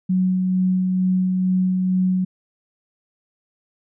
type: tone with tremolo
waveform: sine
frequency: 185 Hz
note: F#3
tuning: in tune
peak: -15 dBFS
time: 0.09-2.25 s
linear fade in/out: 10 ms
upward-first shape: sine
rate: 2.2 Hz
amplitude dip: 25%
effects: none